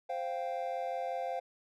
triangle chord, C suspended fourth, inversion none, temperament equal, 523.3 / 698.5 / 784 Hz, C5 / F5 / G5, 0 / 0 / 0 cents, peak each -36 / -35 / -38 dBFS, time 0.09-1.4 s, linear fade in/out 10 ms, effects none

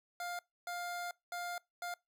25% pulse tone bursts at uneven times, 703 Hz, F5, 11 cents sharp, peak -35 dBFS, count 4, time 0.2-0.39 / 0.67-1.11 / 1.32-1.58 / 1.82-1.94 s, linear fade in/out 2 ms, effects noise-tail reverb RT60 0.2 s tail -24 dB re dry

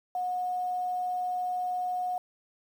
sine tone, 727 Hz, F#5, 31 cents flat, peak -28 dBFS, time 0.15-2.18 s, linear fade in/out 2 ms, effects 9-bit

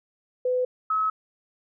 sine tone pair in turn, 503 / 1285.9 Hz, B4 / E6, +32 / -43 cents, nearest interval octave + major third, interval 1625 cents, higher second, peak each -21 dBFS, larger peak neither, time 0.45-0.65 / 0.9-1.1 s, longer neither, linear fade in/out 5 ms, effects none

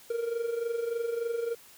triangle tone with amplitude modulation, 466.2 Hz, A#4, in tune, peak -24 dBFS, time 0.1-1.55 s, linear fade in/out 5 ms, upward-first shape sine, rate 23.4 Hz, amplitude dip 65%, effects white hiss -54 dBFS RMS until 1.77 s

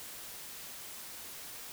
silence, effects white hiss -46 dBFS RMS until 1.72 s

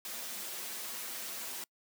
white noise with comb filter, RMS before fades -41 dBFS, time 0.05-1.64 s, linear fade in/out 2 ms, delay 6.8 ms, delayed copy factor -0.85, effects noise-tail reverb RT60 0.1 s tail -26 dB re dry + high-pass 200 Hz 12 dB/octave

